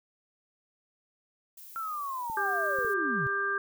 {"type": "noise", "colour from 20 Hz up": "violet", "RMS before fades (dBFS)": -48, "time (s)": [1.57, 2.94], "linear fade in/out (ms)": 5}
{"type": "linear sweep", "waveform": "sine", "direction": "down", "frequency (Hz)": [1367, 116.54], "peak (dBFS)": -32, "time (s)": [1.76, 3.27], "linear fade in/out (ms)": 0}
{"type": "clicks", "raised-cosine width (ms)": 3, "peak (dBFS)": -34, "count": 3, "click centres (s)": [2.299, 2.787, 2.848]}
{"type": "harmonic tone", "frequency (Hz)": 397.1, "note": "G4", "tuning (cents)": 22, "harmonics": [1, 3, 4], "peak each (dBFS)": [-36, -32, -29], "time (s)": [2.37, 3.58], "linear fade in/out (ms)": 2}
{"effects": []}